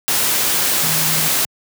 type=tone in noise; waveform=sine; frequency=159.1 Hz; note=D#3; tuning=39 cents sharp; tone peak=-25 dBFS; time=0.83-1.28 s; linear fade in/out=0 ms; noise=white; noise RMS=-17 dBFS; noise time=0.08-1.45 s; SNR=-11 dB; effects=high-pass 100 Hz 12 dB/octave